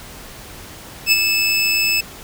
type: tone with ADSR envelope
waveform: 25% pulse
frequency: 2616 Hz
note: E7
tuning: 14 cents flat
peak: -5 dBFS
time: 1.06-2.01 s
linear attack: 59 ms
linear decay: 29 ms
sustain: -6 dB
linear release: 8 ms
effects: pink hiss -37 dBFS RMS until 2.23 s